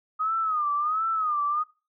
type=tone with vibrato; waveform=sine; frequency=1244.5 Hz; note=D#6; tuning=in tune; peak=-23 dBFS; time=0.19-1.64 s; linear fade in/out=20 ms; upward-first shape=sine; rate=1.4 Hz; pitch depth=120 cents each way; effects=noise-tail reverb RT60 0.3 s tail -21 dB re dry